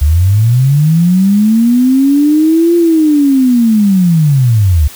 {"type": "linear two-way sweep", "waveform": "sine", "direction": "up then down", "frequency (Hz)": [68.9, 345.7, 68.9], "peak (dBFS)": -5, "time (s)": [0.01, 4.88], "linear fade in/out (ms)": 10, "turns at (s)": 2.76, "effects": ["white hiss -32 dBFS RMS until 4.95 s"]}